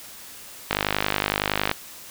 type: click train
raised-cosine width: 0.3 ms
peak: -4 dBFS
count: 52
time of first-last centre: 0.71-1.714 s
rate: 50.8 Hz
effects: white hiss -42 dBFS RMS until 2.1 s